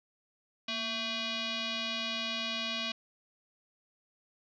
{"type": "tone with frequency modulation", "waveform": "sine", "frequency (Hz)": 233.1, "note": "A#3", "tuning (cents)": 0, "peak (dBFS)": -32, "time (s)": [0.68, 2.92], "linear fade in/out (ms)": 5, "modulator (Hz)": 895, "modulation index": 4.6, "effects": []}